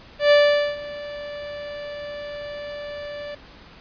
45% pulse tone with ADSR envelope, 584 Hz, D5, 10 cents flat, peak -11 dBFS, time 0.19-3.35 s, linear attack 120 ms, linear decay 450 ms, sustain -20 dB, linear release 6 ms, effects pink hiss -46 dBFS RMS until 3.8 s + resampled to 11025 Hz

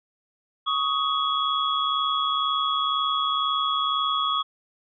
sine tone cluster, 1116 / 1258 / 3345 Hz, C#6 / D#6 / G#7, +11 / +19 / +12 cents, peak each -26 dBFS, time 0.66-4.43 s, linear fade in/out 20 ms, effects none

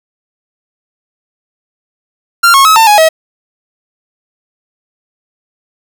45% pulse tone with pitch steps, 1384 / 1092 / 1283 / 898 / 834 / 640 Hz, F6 / C#6 / E6 / A5 / G#5 / D#5, -16 / -26 / -47 / +35 / +7 / +49 cents, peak -3 dBFS, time 2.43-3.09 s, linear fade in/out 10 ms, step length 110 ms, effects none

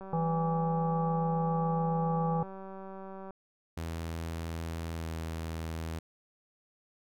click train, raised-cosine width 1 ms, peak -32 dBFS, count 634, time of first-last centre 0.01-3.307 s, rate 192 Hz
harmonic tone, 164.81 Hz, E3, in tune, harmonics 1 / 3 / 5 / 7, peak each -29 / -35 / -33 / -40 dBFS, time 0.13-2.43 s, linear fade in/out 2 ms
sawtooth tone with pitch glide, 82.41 to 81.28 Hz, E2 to E2, 0 to -24 cents, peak -31 dBFS, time 3.77-5.99 s, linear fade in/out 5 ms, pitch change -24 cents, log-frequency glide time 4.98-5.05 s
effects none

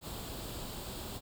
pink noise with comb filter, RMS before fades -42 dBFS, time 0.01-1.21 s, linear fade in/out 50 ms, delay 0.25 ms, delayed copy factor +0.55, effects none

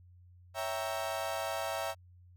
35% pulse chord, C# diminished seventh, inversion none, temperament equal with one note detuned, 556 / 659.3 / 784 / 932.3 Hz, C#5 / E5 / G5 / Bb5, +5 / 0 / 0 / 0 cents, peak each -39 / -35 / -39 / -40 dBFS, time 0.54-1.95 s, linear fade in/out 50 ms, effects added 89 Hz sine -55 dBFS peak until 2.36 s

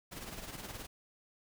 pink noise with tremolo, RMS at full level -43 dBFS, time 0.11-0.87 s, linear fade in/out 20 ms, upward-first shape sine, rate 19 Hz, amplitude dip 55%, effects none

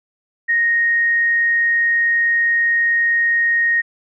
sine tone, 1864.7 Hz, A#6, in tune, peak -13 dBFS, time 0.48-3.82 s, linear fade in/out 20 ms, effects none

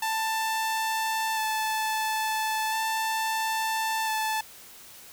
sawtooth tone with vibrato, 880 Hz, A5, in tune, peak -22 dBFS, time 0.02-4.41 s, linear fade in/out 5 ms, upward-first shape square, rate 0.37 Hz, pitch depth 12 cents each way, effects white hiss -48 dBFS RMS until 5.12 s

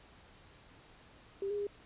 sine tone with pitch steps, 394.1 / 411.1 / 407.1 Hz, G4 / G#4 / G#4, +9 / -18 / -35 cents, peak -33 dBFS, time 1.42-1.669 s, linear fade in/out 2 ms, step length 83 ms, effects pink hiss -59 dBFS RMS until 1.85 s + resampled to 8000 Hz

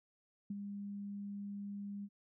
sine tone with ADSR envelope, 201.8 Hz, G#3, 49 cents flat, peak -36 dBFS, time 0.5-2.09 s, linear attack 6 ms, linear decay 31 ms, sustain -5 dB, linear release 51 ms, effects none

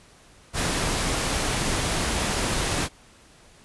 pink noise, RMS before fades -25 dBFS, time 0.53-2.89 s, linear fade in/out 50 ms, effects pink hiss -53 dBFS RMS until 3.64 s + resampled to 24000 Hz

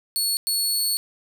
20% pulse tone bursts at uneven times, 4402 Hz, C#8, 13 cents flat, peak -15 dBFS, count 2, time 0.16-0.37 / 0.47-0.97 s, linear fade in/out 0 ms, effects none

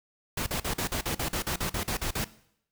pink noise bursts, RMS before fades -30 dBFS, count 14, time 0.37-2.245 s, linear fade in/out 5 ms, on 94 ms, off 43 ms, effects noise-tail reverb RT60 0.7 s tail -18 dB re dry

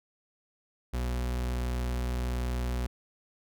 40% pulse tone, 61.3 Hz, B1, 12 cents flat, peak -28 dBFS, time 0.93-2.87 s, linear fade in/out 10 ms, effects none

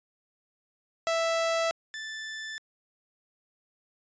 sawtooth tone pair in turn, 660 / 1758.5 Hz, E5 / A6, +2 / -1 cents, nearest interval octave + perfect fourth, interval 1697 cents, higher second, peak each -21 / -32 dBFS, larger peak first, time 1.07-1.71 / 1.94-2.58 s, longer neither, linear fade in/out 0 ms, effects resampled to 16000 Hz

